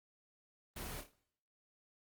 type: noise with echo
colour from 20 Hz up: pink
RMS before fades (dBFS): -45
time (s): 0.76-1.01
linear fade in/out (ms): 5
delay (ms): 28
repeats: 4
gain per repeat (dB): -7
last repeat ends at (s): 1.122
effects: noise-tail reverb RT60 0.7 s tail -22 dB re dry + Opus 24 kbps